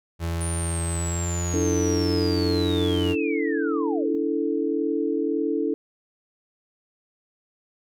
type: tone with pitch glide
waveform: 35% pulse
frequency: 83.9 to 88.63 Hz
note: E2 to F2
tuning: +31 to +26 cents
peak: -23 dBFS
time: 0.19-3.16 s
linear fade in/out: 50 ms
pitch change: +95 cents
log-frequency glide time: 0.84-1.92 s
type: linear sweep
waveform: sine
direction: down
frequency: 9400 to 248.2 Hz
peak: -31 dBFS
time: 0.41-4.15 s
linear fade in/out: 0 ms
type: chord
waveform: sine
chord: D suspended second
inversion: none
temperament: equal with one note detuned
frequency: 287.8 / 329.6 / 440 Hz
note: D4 / E4 / A4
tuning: -35 / 0 / 0 cents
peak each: -26 dBFS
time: 1.54-5.74 s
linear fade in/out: 0 ms
effects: none